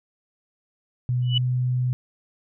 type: tone with pitch glide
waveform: sine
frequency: 124.3 to 125.67 Hz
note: B2 to B2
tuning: +12 to +31 cents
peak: -20 dBFS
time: 1.09-1.93 s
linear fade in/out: 0 ms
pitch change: +19 cents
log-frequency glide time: 1.35-1.42 s
type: tone with exponential growth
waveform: sine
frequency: 2960 Hz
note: F#7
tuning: in tune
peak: -17 dBFS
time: 1.22-1.38 s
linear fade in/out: 5 ms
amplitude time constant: 33 ms
effects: none